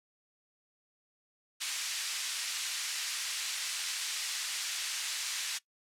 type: band-pass noise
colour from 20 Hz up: white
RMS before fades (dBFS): -36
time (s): 1.6-5.59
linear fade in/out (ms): 20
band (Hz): 1900 to 7100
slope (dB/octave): 12
effects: noise-tail reverb RT60 0.1 s tail -19 dB re dry + low-pass 12000 Hz 12 dB/octave